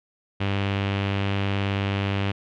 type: tone with low-pass filter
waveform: sawtooth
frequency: 99 Hz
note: G2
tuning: 18 cents sharp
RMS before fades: -25 dBFS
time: 0.4-2.32 s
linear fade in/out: 10 ms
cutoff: 2900 Hz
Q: 2.7
effects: none